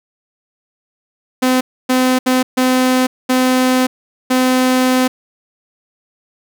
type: tone bursts at uneven times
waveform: sawtooth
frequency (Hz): 255.9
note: C4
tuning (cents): -38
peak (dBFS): -7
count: 6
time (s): 1.42-1.61 / 1.89-2.19 / 2.26-2.43 / 2.57-3.07 / 3.29-3.87 / 4.3-5.08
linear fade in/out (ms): 10
effects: none